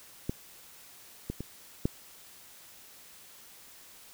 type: clicks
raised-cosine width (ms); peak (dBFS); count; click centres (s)
3; -17 / -20 / -23 / -13; 4; 0.295 / 1.3 / 1.406 / 1.855
effects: white hiss -53 dBFS RMS until 4.13 s